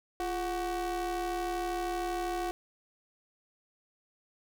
square ring-modulated tone, 191.8 Hz, G3, 37 cents flat, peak -29 dBFS, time 0.2-2.51 s, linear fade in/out 0 ms, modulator 539 Hz, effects none

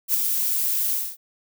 violet noise with ADSR envelope, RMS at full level -18 dBFS, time 0.08-1.17 s, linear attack 65 ms, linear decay 6 ms, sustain -5 dB, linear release 250 ms, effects none

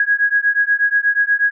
sine beating tone pair, 1650 / 1658.3 Hz, G#6 / G#6, -12 / -3 cents, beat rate 8.3 Hz, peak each -16 dBFS, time 0-1.51 s, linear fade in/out 2 ms, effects none

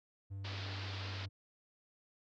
triangle tone with pitch glide, 98 to 96.76 Hz, G2 to G2, 0 to -22 cents, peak -39 dBFS, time 0.3-1.29 s, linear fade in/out 20 ms, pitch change -22 cents, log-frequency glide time 0.65-0.92 s
white band-pass noise, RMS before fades -47 dBFS, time 0.44-1.26 s, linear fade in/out 10 ms, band 150 to 4800 Hz, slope 48 dB/octave
effects none

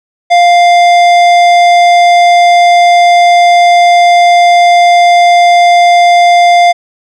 sine tone with tanh clipping, 699 Hz, F5, 1 cent sharp, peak -4 dBFS, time 0.3-6.73 s, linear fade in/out 20 ms, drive 15 dB, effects none

